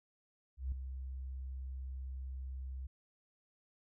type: tone with ADSR envelope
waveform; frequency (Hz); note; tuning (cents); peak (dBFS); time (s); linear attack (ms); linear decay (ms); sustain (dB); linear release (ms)
sine; 65.41; C2; 0; -32; 0.57-2.87; 150; 3; -8; 7
effects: none